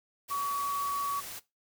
sine tone in noise, 1131 Hz, C#6, 34 cents sharp, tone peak -29 dBFS, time 0.3-1.21 s, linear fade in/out 20 ms, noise white, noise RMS -42 dBFS, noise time 0.28-1.4 s, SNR +10 dB, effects noise-tail reverb RT60 0.2 s tail -17 dB re dry

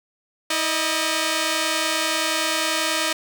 5% pulse tone pair together, 320.6 / 611 Hz, E4 / D#5, -48 / -32 cents, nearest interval major seventh, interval 1116 cents, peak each -12 dBFS, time 0.5-3.13 s, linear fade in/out 5 ms, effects none

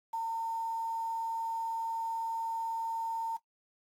sine tone with quantisation, 909 Hz, A#5, 44 cents flat, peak -31 dBFS, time 0.13-3.37 s, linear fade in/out 10 ms, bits 9, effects noise-tail reverb RT60 0.1 s tail -17 dB re dry + AAC 64 kbps

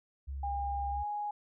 sine tone, 68.6 Hz, C#2, 17 cents flat, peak -36 dBFS, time 0.27-1.04 s, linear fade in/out 20 ms
sine tone with pitch glide, 806 to 829.6 Hz, G5 to G#5, +48 to -2 cents, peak -33 dBFS, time 0.43-1.31 s, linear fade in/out 5 ms, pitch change +50 cents, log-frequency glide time 0.9-1.04 s
effects none

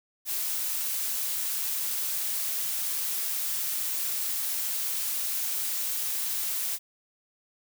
blue noise, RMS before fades -30 dBFS, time 0.25-6.79 s, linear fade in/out 50 ms, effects none

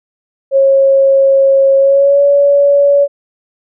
sine tone with pitch glide, 544 to 567.1 Hz, C#5 to C#5, -33 to +39 cents, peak -5 dBFS, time 0.51-3.08 s, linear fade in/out 50 ms, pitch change +72 cents, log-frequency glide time 1.77-2.22 s, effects none

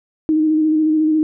sine tone with vibrato, 311.1 Hz, D#4, in tune, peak -12 dBFS, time 0.29-1.23 s, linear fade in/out 0 ms, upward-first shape square, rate 14 Hz, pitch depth 22 cents each way, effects none

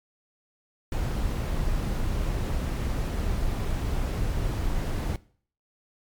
brown noise, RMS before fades -27 dBFS, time 0.92-5.16 s, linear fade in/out 2 ms, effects noise-tail reverb RT60 0.5 s tail -20 dB re dry + MP3 96 kbps

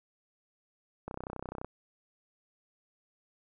click train, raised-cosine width 1 ms, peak -24 dBFS, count 19, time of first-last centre 1.08-1.646 s, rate 31.8 Hz, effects none

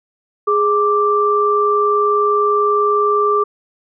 sine tone pair together, 415.3 / 1175.3 Hz, G#4 / D6, 0 / +1 cents, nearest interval octave + tritone, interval 1801 cents, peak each -15 / -14 dBFS, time 0.47-3.44 s, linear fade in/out 10 ms, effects none

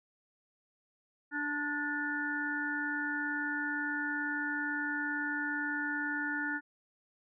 harmonic tone with a mistuned harmonic, 293.7 Hz, D4, in tune, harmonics 1 / 3 / 5 / 6, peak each -38 / -43 / -35 / -37 dBFS, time 1.31-6.61 s, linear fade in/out 50 ms, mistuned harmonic 5, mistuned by -19 cents, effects none

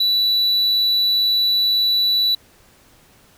triangle tone, 3951 Hz, B7, in tune, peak -13 dBFS, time 0-2.35 s, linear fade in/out 5 ms, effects pink hiss -52 dBFS RMS until 3.37 s

